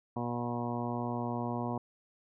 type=harmonic tone; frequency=120.1 Hz; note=B2; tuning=48 cents flat; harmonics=1 / 2 / 3 / 4 / 5 / 6 / 7 / 8 / 9; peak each=-38 / -36 / -42 / -44 / -44 / -41 / -46 / -41 / -47 dBFS; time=0.16-1.78 s; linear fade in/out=5 ms; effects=none